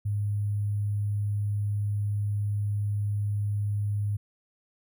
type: tone with sample-and-hold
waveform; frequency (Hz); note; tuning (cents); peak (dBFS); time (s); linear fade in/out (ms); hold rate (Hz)
sine; 102.9; G#2; -16; -25; 0.05-4.17; 10; 11025
effects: none